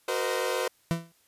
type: chord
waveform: sawtooth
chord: C half-diminished seventh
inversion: second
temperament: equal with one note detuned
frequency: 370 / 466.2 / 513.4 / 622.3 Hz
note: Gb4 / Bb4 / C5 / Eb5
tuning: 0 / 0 / -33 / 0 cents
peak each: -30 / -28 / -26 / -32 dBFS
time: 0.08-0.68 s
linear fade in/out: 5 ms
type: tone with exponential decay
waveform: 40% pulse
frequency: 167.2 Hz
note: E3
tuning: 25 cents sharp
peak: -20 dBFS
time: 0.91-1.12 s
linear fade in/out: 0 ms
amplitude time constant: 44 ms
effects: white hiss -65 dBFS RMS until 1.27 s + resampled to 32000 Hz